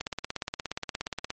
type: click train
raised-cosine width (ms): 0.2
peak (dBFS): -14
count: 23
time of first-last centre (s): 0.01-1.304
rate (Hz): 17
effects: MP3 32 kbps